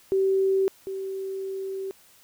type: tone pair in turn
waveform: sine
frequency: 385.3 / 385.3 Hz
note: G4 / G4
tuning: -30 / -30 cents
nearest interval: unison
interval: 0 cents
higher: neither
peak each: -19 / -29 dBFS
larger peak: first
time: 0.12-0.68 / 0.87-1.91 s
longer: second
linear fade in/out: 0 ms
effects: white hiss -56 dBFS RMS until 2.23 s